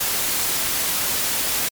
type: noise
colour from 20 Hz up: white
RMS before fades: -22 dBFS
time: 0-1.69 s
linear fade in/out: 10 ms
effects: MP3 96 kbps